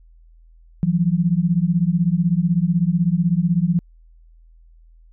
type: beating tone pair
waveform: sine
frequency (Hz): 164.81 / 180.81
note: E3 / F#3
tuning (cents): 0 / -40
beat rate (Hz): 16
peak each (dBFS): -18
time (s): 0.83-3.79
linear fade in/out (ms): 0
effects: added 41 Hz sine -46 dBFS peak until 5.12 s